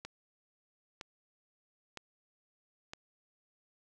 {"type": "click train", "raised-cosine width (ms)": 0.2, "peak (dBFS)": -25, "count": 4, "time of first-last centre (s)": [0.05, 2.935], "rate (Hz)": 1.04, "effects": []}